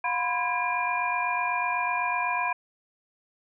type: tone cluster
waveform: sine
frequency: 714 / 987 / 1035 / 1636 / 2401 Hz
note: F5 / B5 / C6 / G#6 / D7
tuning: +38 / -1 / -19 / -26 / +38 cents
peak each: -32 / -28 / -34 / -34 / -30 dBFS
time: 0.04-2.53 s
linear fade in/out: 5 ms
effects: none